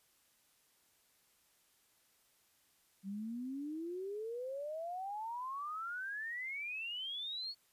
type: exponential sweep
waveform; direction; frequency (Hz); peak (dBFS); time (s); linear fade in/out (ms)
sine; up; 189.7 to 4449; -39; 3.03-7.55; 50
effects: white hiss -72 dBFS RMS until 7.72 s + resampled to 32000 Hz